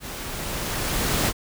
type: noise with level ramp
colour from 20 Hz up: pink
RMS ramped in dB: -35 to -21 dBFS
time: 0-1.33 s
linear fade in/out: 50 ms
effects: none